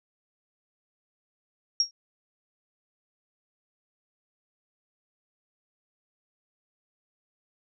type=tone with exponential decay; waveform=sine; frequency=5588 Hz; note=F8; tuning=in tune; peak=-16 dBFS; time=1.8-1.91 s; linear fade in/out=2 ms; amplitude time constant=23 ms; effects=none